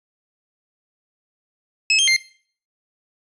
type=tone with pitch steps; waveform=25% pulse; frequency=2587 / 3188 / 2103 Hz; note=E7 / G7 / C7; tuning=-33 / +28 / +8 cents; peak=-10 dBFS; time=1.9-2.164 s; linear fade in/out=2 ms; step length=88 ms; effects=noise-tail reverb RT60 0.5 s tail -20 dB re dry + resampled to 24000 Hz